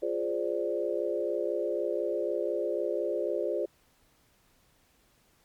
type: chord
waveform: sine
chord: D half-diminished seventh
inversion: first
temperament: equal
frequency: 349.2 / 415.3 / 523.3 / 587.3 Hz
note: F4 / Ab4 / C5 / D5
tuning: 0 / 0 / 0 / 0 cents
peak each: -33 dBFS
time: 0.02-3.66 s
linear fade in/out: 10 ms
effects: pink hiss -66 dBFS RMS until 5.44 s + MP3 96 kbps